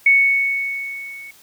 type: tone with level ramp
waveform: sine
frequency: 2217 Hz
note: C#7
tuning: in tune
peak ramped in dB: -8 to -34 dBFS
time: 0.06-1.31 s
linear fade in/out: 5 ms
effects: white hiss -49 dBFS RMS until 1.42 s

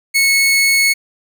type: tone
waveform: sawtooth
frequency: 2198 Hz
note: C#7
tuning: 15 cents flat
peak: -7 dBFS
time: 0.14-0.94 s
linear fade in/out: 20 ms
effects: none

